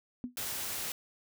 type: tone with exponential decay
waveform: sine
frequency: 246.9 Hz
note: B3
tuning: in tune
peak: -30 dBFS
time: 0.24-0.36 s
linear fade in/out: 0 ms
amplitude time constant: 24 ms
type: noise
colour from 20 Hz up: white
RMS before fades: -37 dBFS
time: 0.37-0.92 s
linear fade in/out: 2 ms
effects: none